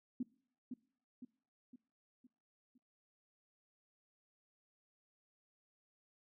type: tone with echo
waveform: sine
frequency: 250 Hz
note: B3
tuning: 21 cents sharp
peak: -35 dBFS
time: 0.2-0.23 s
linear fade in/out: 5 ms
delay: 510 ms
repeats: 5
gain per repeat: -6 dB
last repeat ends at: 2.78 s
effects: noise-tail reverb RT60 0.6 s tail -23 dB re dry